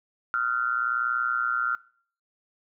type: tone with amplitude modulation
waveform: sine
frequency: 1384 Hz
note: F6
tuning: 16 cents flat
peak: -19 dBFS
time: 0.34-1.75 s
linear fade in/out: 0 ms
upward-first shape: sine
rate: 121 Hz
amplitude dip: 85%
effects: noise-tail reverb RT60 0.5 s tail -21 dB re dry